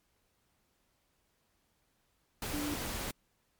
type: tone in noise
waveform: sine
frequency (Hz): 293.7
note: D4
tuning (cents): 0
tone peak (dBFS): -35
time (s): 2.53-2.74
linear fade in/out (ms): 2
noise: pink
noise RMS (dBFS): -38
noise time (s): 2.42-3.11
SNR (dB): 0
effects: pink hiss -75 dBFS RMS until 3.59 s + MP3 96 kbps